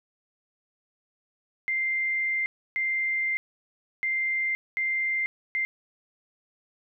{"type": "tone bursts at uneven times", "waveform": "sine", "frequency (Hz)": 2093, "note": "C7", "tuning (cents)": 0, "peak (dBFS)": -24, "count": 5, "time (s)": [[1.68, 2.46], [2.76, 3.37], [4.03, 4.55], [4.77, 5.26], [5.55, 5.65]], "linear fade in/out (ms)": 0, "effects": []}